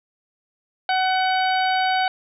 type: harmonic tone with a mistuned harmonic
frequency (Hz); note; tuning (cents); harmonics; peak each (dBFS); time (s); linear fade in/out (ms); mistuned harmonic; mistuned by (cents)
750; F#5; +23; 1 / 2 / 3 / 4 / 5 / 6; -19 / -25 / -29 / -31 / -33 / -35; 0.89-2.08; 2; 5; +19
effects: none